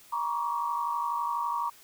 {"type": "tone cluster", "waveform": "sine", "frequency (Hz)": [948, 1105, 1157], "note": ["A#5", "C#6", "D6"], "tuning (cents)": [29, -6, -26], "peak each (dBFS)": [-30, -34, -33], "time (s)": [0.12, 1.7], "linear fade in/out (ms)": 10, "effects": ["white hiss -55 dBFS RMS until 1.83 s"]}